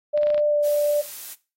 sine tone with pitch glide, 594 to 588.9 Hz, D5 to D5, +20 to +5 cents, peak -17 dBFS, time 0.13-1.02 s, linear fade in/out 20 ms, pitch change -15 cents, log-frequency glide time 0.48-0.56 s
clicks, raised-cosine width 0.3 ms, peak -21 dBFS, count 6, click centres 0.176 / 0.232 / 0.27 / 0.303 / 0.345 / 0.379 s
blue noise, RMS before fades -36 dBFS, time 0.63-1.35 s, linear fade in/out 20 ms
effects noise-tail reverb RT60 0.3 s tail -18 dB re dry + AAC 48 kbps

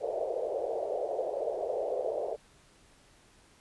white band-pass noise, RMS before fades -33 dBFS, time 0-2.37 s, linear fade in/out 50 ms, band 420 to 660 Hz, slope 48 dB/octave, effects pink hiss -61 dBFS RMS until 3.6 s + resampled to 24000 Hz

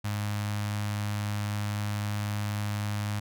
sawtooth tone with notch filter, 103.83 Hz, G#2, in tune, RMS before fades -31 dBFS, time 0.04-3.2 s, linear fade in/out 10 ms, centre 400 Hz, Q 0.71, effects none

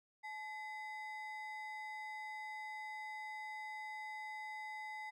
triangle ring-modulated tone, 1443 Hz, F#6, 44 cents flat, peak -39 dBFS, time 0.23-5.11 s, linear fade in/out 20 ms, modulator 585 Hz, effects none

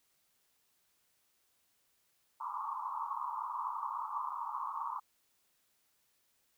pink band-pass noise, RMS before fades -39 dBFS, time 2.4-5 s, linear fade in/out 10 ms, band 890 to 1200 Hz, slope 96 dB/octave, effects white hiss -75 dBFS RMS until 6.57 s

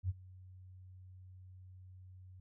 sine tone with ADSR envelope, 92.5 Hz, F#2, in tune, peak -30 dBFS, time 0.03-2.4 s, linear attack 62 ms, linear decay 31 ms, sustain -22 dB, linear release 4 ms, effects none

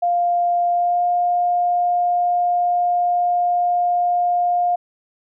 sine tone with pitch glide, 700 to 707.3 Hz, F5 to F5, +4 to +22 cents, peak -15 dBFS, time 0.02-4.76 s, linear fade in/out 10 ms, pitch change +18 cents, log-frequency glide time 0.72-1.04 s, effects none

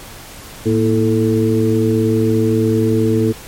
harmonic tone with a mistuned harmonic, 110 Hz, A2, in tune, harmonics 1 / 2 / 3 / 4, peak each -17 / -17 / -17 / -17 dBFS, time 0.65-3.33 s, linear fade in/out 20 ms, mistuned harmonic 2, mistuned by +88 cents, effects pink hiss -35 dBFS RMS until 3.47 s + MP3 64 kbps

